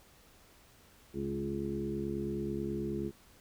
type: harmonic tone with a mistuned harmonic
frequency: 69.3 Hz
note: C#2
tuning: in tune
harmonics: 1 / 2 / 3 / 4 / 5 / 6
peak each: -45 / -42 / -38 / -46 / -37 / -41 dBFS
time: 1.13-3.12 s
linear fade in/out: 50 ms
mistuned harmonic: 3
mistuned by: +17 cents
effects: pink hiss -61 dBFS RMS until 3.4 s